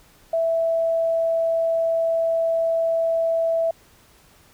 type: tone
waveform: sine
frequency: 659.3 Hz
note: E5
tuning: in tune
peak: -18 dBFS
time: 0.33-3.71 s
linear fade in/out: 5 ms
effects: pink hiss -54 dBFS RMS until 4.53 s